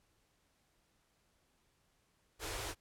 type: band-stop noise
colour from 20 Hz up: pink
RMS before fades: -41 dBFS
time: 2.39-2.75 s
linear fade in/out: 50 ms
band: 130 to 300 Hz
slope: 96 dB/octave
effects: pink hiss -75 dBFS RMS until 2.8 s + low-pass 12000 Hz 12 dB/octave